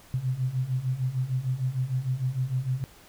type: beating tone pair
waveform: sine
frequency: 125 / 131.6 Hz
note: B2 / C3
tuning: +21 / +10 cents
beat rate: 6.6 Hz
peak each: -30 / -27 dBFS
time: 0.14-2.84 s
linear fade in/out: 0 ms
effects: pink hiss -53 dBFS RMS until 3.08 s